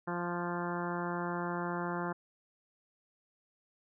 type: harmonic tone with a mistuned harmonic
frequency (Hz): 174.61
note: F3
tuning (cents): 0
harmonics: 1 / 2 / 3 / 4 / 5 / 6 / 7 / 8 / 9 / 10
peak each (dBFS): -38 / -39 / -44 / -43 / -42 / -42 / -46 / -44 / -47 / -50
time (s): 0.07-2.13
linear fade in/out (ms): 10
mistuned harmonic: 7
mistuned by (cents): -19
effects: none